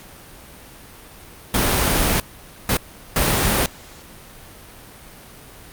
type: noise bursts at uneven times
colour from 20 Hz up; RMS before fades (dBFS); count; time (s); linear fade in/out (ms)
pink; -18; 3; 1.54-2.2 / 2.69-2.77 / 3.16-3.66; 2
effects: pink hiss -42 dBFS RMS until 5.72 s + Opus 48 kbps